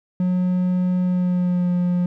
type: tone with pitch glide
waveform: triangle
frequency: 181.5 to 177.66 Hz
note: F#3 to F3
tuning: -33 to +30 cents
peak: -15 dBFS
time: 0.2-2.06 s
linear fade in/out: 2 ms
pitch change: -37 cents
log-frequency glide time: 1.01-1.71 s
effects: none